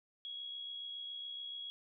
sine tone with amplitude modulation, 3322 Hz, G#7, in tune, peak -40 dBFS, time 0.25-1.7 s, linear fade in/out 0 ms, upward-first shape sine, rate 67.1 Hz, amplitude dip 40%, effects none

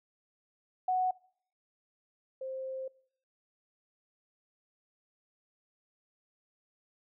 sine tone pair in turn, 740 / 525.8 Hz, F#5 / C5, 0 / +8 cents, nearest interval tritone, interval 592 cents, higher first, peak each -26 / -36 dBFS, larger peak first, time 0.88-1.11 / 2.41-2.88 s, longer second, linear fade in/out 5 ms, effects noise-tail reverb RT60 0.6 s tail -23 dB re dry

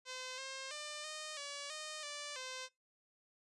5% pulse tone with pitch steps, 513 / 532 / 598 / 615 / 570 / 615 / 585 / 516 Hz, C5 / C5 / D5 / D#5 / C#5 / D#5 / D5 / C5, -34 / +29 / +31 / -20 / +48 / -20 / -7 / -24 cents, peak -32 dBFS, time 0.05-2.69 s, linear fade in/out 50 ms, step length 330 ms, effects noise-tail reverb RT60 0.2 s tail -22 dB re dry + resampled to 24000 Hz

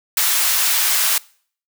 white high-pass noise, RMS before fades -17 dBFS, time 0.17-1.18 s, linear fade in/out 2 ms, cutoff 950 Hz, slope 12 dB/octave, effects noise-tail reverb RT60 0.5 s tail -23 dB re dry

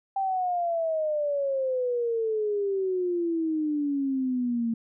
sine exponential sweep, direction down, 787 to 226.7 Hz, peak -24 dBFS, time 0.16-4.74 s, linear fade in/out 5 ms, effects none

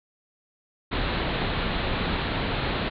pink low-pass noise, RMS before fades -27 dBFS, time 0.91-2.9 s, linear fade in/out 20 ms, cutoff 4200 Hz, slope 96 dB/octave, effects none

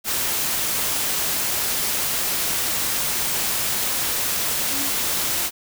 sine tone in noise, 277.2 Hz, C#4, in tune, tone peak -32 dBFS, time 4.7-4.92 s, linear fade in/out 50 ms, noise white, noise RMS -23 dBFS, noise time 0.04-5.51 s, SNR -12 dB, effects none

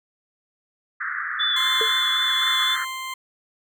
white band-pass noise, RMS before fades -28 dBFS, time 1-2.85 s, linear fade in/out 10 ms, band 1200 to 1900 Hz, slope 96 dB/octave
sine tone with vibrato, 3463 Hz, A7, 28 cents flat, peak -20 dBFS, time 1.39-2.76 s, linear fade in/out 20 ms, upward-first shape sine, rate 3.9 Hz, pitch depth 14 cents each way
20% pulse tone with tremolo, 1046.5 Hz, C6, in tune, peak -20 dBFS, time 1.56-3.14 s, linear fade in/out 5 ms, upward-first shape sine, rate 1.2 Hz, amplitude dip 40%
sine tone with exponential decay, 444.6 Hz, A4, 18 cents sharp, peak -20 dBFS, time 1.81-1.93 s, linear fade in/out 2 ms, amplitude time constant 25 ms
effects none

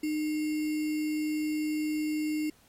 sine tone with sample-and-hold, 305.5 Hz, D#4, 32 cents flat, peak -27 dBFS, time 0.03-2.5 s, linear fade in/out 5 ms, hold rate 2450 Hz, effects pink hiss -61 dBFS RMS until 2.68 s + MP3 64 kbps

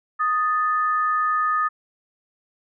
sine tone pair together, 1244.5 / 1760 Hz, D#6 / A6, 0 / 0 cents, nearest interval tritone, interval 600 cents, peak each -19 / -27 dBFS, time 0.19-1.69 s, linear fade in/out 20 ms, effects none

